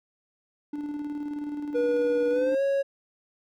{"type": "tone with tremolo", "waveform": "triangle", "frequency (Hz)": 293.7, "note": "D4", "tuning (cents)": 0, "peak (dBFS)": -27, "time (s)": [0.73, 2.55], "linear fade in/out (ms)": 5, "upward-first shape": "square", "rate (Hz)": 19, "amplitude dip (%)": 35}
{"type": "tone with pitch glide", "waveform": "triangle", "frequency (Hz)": [483.4, 552.1], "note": ["B4", "C#5"], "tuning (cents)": [-37, -7], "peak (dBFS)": -20, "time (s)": [1.74, 2.83], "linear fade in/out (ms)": 20, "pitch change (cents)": 230, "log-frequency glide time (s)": [2.3, 2.62]}
{"effects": []}